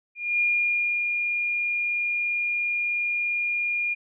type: tone with ADSR envelope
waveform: sine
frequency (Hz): 2419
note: D#7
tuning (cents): -49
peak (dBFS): -19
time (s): 0.15-3.95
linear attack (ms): 250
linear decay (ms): 630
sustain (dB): -4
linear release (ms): 22
effects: none